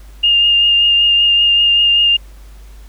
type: tone with vibrato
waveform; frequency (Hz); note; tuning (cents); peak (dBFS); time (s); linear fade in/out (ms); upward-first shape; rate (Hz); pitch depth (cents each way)
sine; 2821; F7; +17; -8; 0.23-2.17; 10; triangle; 5.2; 18
effects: added 50 Hz sine -34 dBFS peak until 2.88 s + pink hiss -48 dBFS RMS until 2.88 s